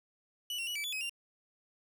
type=tone with pitch steps; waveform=40% pulse; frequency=2956 / 2742 / 2932 / 2308 / 3446 / 2538 / 2782 Hz; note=F#7 / F7 / F#7 / D7 / A7 / D#7 / F7; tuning=-2 / -32 / -16 / -31 / -37 / +34 / -7 cents; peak=-34 dBFS; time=0.5-1.095 s; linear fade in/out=2 ms; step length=85 ms; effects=none